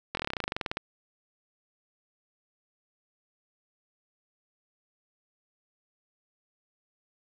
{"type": "slowing click train", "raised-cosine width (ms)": 0.3, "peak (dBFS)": -14, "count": 18, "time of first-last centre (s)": [0.15, 0.771], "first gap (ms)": 22, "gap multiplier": 1.06, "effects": []}